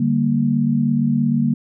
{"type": "chord", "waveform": "sine", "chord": "G minor", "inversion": "second", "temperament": "equal", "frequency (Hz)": [146.83, 196, 233.1], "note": ["D3", "G3", "Bb3"], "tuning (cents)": [0, 0, 0], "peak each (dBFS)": [-20, -22, -17], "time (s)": [0, 1.54], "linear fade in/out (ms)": 5, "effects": []}